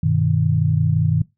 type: chord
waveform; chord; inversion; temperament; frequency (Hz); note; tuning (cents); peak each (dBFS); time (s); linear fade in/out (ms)
sine; G augmented; none; equal; 98 / 123.47 / 155.56; G2 / B2 / D#3; 0 / 0 / 0; -20 / -21 / -17; 0.03-1.22; 5
effects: noise-tail reverb RT60 0.2 s tail -20 dB re dry